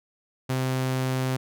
sawtooth tone, 130 Hz, C3, 11 cents flat, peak -20 dBFS, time 0.49-1.37 s, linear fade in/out 10 ms, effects none

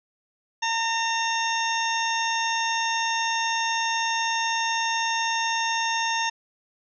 harmonic tone, 912 Hz, A#5, 38 cents flat, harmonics 1 / 2 / 3 / 4 / 6 / 7, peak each -26 / -29 / -31 / -32 / -34 / -34 dBFS, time 0.62-6.3 s, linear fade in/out 10 ms, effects none

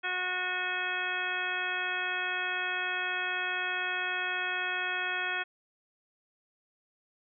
harmonic tone, 364.8 Hz, F#4, 24 cents flat, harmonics 1 / 2 / 3 / 4 / 5 / 6 / 7 / 9, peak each -44 / -40 / -42 / -34 / -36 / -43 / -36 / -41 dBFS, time 0.03-5.44 s, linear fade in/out 20 ms, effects none

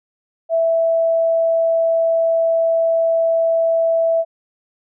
sine tone, 659.3 Hz, E5, in tune, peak -13 dBFS, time 0.49-4.25 s, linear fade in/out 50 ms, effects none

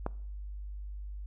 click, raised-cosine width 1 ms, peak -18 dBFS, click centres 0.064 s, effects noise-tail reverb RT60 0.6 s tail -22 dB re dry + added 50 Hz sine -38 dBFS peak until 1.26 s

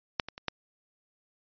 clicks, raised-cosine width 0.2 ms, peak -7 / -20 / -24 / -11 dBFS, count 4, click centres 0.198 / 0.286 / 0.379 / 0.483 s, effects resampled to 11025 Hz

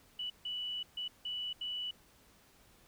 sine tone bursts at uneven times, 2960 Hz, F#7, in tune, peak -36 dBFS, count 5, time 0.19-0.3 / 0.45-0.83 / 0.97-1.08 / 1.25-1.53 / 1.61-1.91 s, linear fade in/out 5 ms, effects pink hiss -64 dBFS RMS until 2.87 s

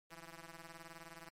5% pulse ring-modulated tone, 166.2 Hz, E3, 15 cents sharp, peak -37 dBFS, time 0.1-1.29 s, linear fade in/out 5 ms, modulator 489 Hz, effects MP3 64 kbps

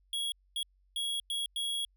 square tone bursts at uneven times, 3322 Hz, G#7, in tune, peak -32 dBFS, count 5, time 0.13-0.32 / 0.56-0.63 / 0.96-1.2 / 1.3-1.46 / 1.56-1.85 s, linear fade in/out 2 ms, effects added 47 Hz sine -65 dBFS peak until 1.96 s

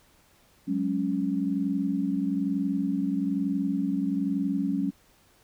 sine chord, F# suspended second, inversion none, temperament equal with one note detuned, 185 / 206.1 / 277.2 Hz, F#3 / G#3 / C#4, 0 / -13 / 0 cents, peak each -30 / -30 / -27 dBFS, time 0.67-4.91 s, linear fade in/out 20 ms, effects pink hiss -61 dBFS RMS until 5.43 s

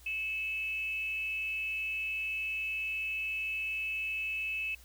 sine tone with frequency modulation, 2607 Hz, E7, 20 cents flat, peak -32 dBFS, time 0.06-4.75 s, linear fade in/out 5 ms, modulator 378 Hz, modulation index 0.28, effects added 60 Hz sine -55 dBFS peak until 4.84 s + white hiss -59 dBFS RMS until 4.84 s

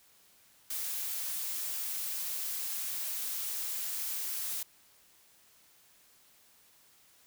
blue noise, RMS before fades -36 dBFS, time 0.7-4.63 s, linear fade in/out 5 ms, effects white hiss -63 dBFS RMS until 7.26 s

